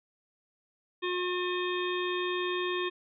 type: harmonic tone with a mistuned harmonic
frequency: 359.7 Hz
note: F#4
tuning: 49 cents flat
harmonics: 1 / 3 / 5 / 7 / 9 / 10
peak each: -31 / -36 / -38 / -39 / -41 / -41 dBFS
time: 1.02-2.9 s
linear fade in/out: 20 ms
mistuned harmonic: 10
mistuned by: +23 cents
effects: none